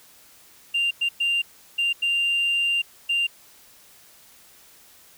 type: tone bursts at uneven times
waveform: sine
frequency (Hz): 2787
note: F7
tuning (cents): -4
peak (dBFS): -18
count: 6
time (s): 0.74-0.91 / 1.01-1.09 / 1.2-1.42 / 1.78-1.93 / 2.02-2.82 / 3.09-3.27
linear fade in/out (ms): 10
effects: tanh soft clip ceiling -17 dBFS + white hiss -52 dBFS RMS until 5.17 s